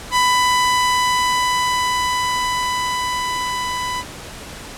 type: tone with level ramp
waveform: sawtooth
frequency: 996 Hz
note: B5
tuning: 14 cents sharp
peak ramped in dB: -9 to -18 dBFS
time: 0.11-4.04 s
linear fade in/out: 50 ms
effects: pink hiss -34 dBFS RMS until 4.77 s + low-pass 10000 Hz 12 dB/octave